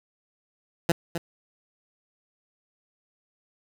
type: tone with echo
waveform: 15% pulse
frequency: 168.8 Hz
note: E3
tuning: 41 cents sharp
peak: -12 dBFS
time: 0.89-0.92 s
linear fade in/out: 2 ms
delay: 260 ms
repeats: 1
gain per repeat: -9 dB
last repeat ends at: 1.18 s
effects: none